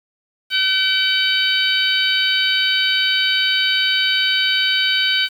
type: harmonic tone with a mistuned harmonic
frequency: 760 Hz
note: F#5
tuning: 46 cents sharp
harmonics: 2 / 3 / 4 / 5 / 6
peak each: -21 / -23 / -18 / -23 / -24 dBFS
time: 0.5-5.29 s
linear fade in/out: 50 ms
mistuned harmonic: 3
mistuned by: +17 cents
effects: 7-bit